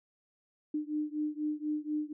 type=beating tone pair; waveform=sine; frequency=300.3 / 304.4 Hz; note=D4 / D#4; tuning=+39 / -38 cents; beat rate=4.1 Hz; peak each=-34 / -35 dBFS; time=0.74-2.13 s; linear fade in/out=5 ms; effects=none